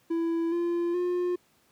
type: tone with pitch steps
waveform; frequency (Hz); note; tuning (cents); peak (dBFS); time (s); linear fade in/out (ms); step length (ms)
triangle; 332.6 / 344.1 / 356.1; E4 / F4 / F4; +16 / -26 / +34; -23; 0.1-1.36; 10; 420
effects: pink hiss -65 dBFS RMS until 1.71 s + high-pass 100 Hz 12 dB/octave